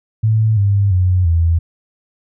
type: tone with pitch steps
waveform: sine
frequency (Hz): 109.9 / 100.2 / 91.35 / 83.29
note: A2 / G2 / F#2 / E2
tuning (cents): -2 / +38 / -22 / +18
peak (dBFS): -10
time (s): 0.23-1.59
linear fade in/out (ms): 10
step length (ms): 340
effects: none